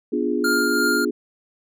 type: chord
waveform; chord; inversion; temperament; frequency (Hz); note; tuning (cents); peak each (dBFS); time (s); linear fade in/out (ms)
sine; B diminished seventh; none; equal; 246.9 / 293.7 / 349.2 / 415.3; B3 / D4 / F4 / Ab4; 0 / 0 / 0 / 0; -25; 0.12-1.11; 10
type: tone with tremolo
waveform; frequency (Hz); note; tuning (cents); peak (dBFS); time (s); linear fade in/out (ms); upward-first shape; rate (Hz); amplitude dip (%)
square; 1406; F6; +11; -19; 0.44-1.05; 5; triangle; 2.9; 35
effects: none